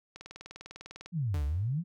click train, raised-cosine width 0.2 ms, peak -28 dBFS, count 19, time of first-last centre 0.16-1.06 s, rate 20 Hz
sine exponential two-way sweep, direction down then up, 185 to 65.41 to 185 Hz, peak -28 dBFS, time 1.12-1.84 s, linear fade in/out 50 ms, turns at 1.45 s
sawtooth tone with exponential decay, 147.9 Hz, D3, 13 cents sharp, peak -33 dBFS, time 1.34-1.8 s, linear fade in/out 2 ms, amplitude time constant 100 ms
effects none

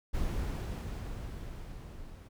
brown noise with level ramp, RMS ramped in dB -32 to -48 dBFS, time 0.13-2.29 s, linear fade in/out 20 ms, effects none

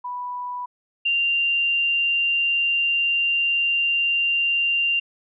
sine tone pair in turn, 986 / 2781 Hz, B5 / F7, -3 / -8 cents, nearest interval octave + tritone, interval 1795 cents, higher second, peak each -27 / -18 dBFS, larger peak second, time 0.04-0.66 / 1.05-5 s, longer second, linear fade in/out 10 ms, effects none

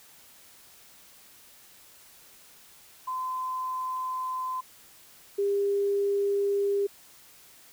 sine tone pair in turn, 1026 / 401.3 Hz, C6 / G4, -34 / +41 cents, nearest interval octave + major third, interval 1625 cents, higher first, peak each -29 / -23 dBFS, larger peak second, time 3.07-4.61 / 5.38-6.87 s, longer first, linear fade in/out 10 ms, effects white hiss -54 dBFS RMS until 7.72 s

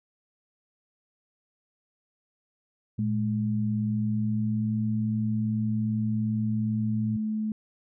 sine tone, 113.6 Hz, A#2, 44 cents flat, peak -28 dBFS, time 2.98-7.17 s, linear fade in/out 10 ms
sine tone with pitch glide, 211.4 to 216.1 Hz, G#3 to A3, +31 to -31 cents, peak -26 dBFS, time 2.99-7.52 s, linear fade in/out 2 ms, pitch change +38 cents, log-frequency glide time 3.81-4.8 s
effects none

